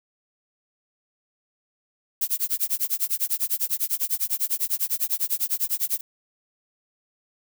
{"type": "noise with tremolo", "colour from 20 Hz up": "violet", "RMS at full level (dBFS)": -22, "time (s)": [2.21, 6.01], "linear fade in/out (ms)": 5, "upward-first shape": "sine", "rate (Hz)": 10, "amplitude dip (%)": 100, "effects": []}